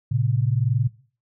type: tone pair together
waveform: sine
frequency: 113.1 / 134.5 Hz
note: A2 / C3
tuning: +48 / +48 cents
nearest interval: minor third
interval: 300 cents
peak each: -21 dBFS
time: 0.11-0.88 s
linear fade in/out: 10 ms
effects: noise-tail reverb RT60 0.4 s tail -19 dB re dry